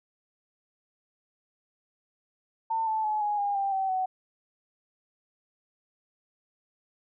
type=tone with pitch steps; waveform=sine; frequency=899 / 875.9 / 853.5 / 831.6 / 810.2 / 789.4 / 769.2 / 749.4 Hz; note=A5 / A5 / G#5 / G#5 / G#5 / G5 / G5 / F#5; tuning=+37 / -8 / +47 / +2 / -43 / +12 / -33 / +22 cents; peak=-25 dBFS; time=2.7-4.06 s; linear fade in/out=10 ms; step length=170 ms; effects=none